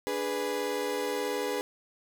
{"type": "chord", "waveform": "35% pulse", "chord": "G# diminished", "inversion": "second", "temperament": "equal", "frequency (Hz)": [293.7, 415.3, 493.9], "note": ["D4", "G#4", "B4"], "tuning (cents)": [0, 0, 0], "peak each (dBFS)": [-36, -31, -31], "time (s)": [0.07, 1.61], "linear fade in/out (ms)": 0, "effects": []}